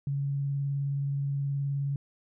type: tone with vibrato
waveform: sine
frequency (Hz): 140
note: C#3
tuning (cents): +18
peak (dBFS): -27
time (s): 0.07-1.96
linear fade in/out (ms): 2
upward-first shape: square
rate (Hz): 19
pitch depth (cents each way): 12
effects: none